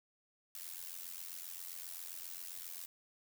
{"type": "noise with amplitude modulation", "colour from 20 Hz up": "blue", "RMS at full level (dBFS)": -43, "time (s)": [0.55, 2.86], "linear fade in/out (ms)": 2, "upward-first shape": "sine", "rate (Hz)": 87.5, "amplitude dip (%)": 85, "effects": []}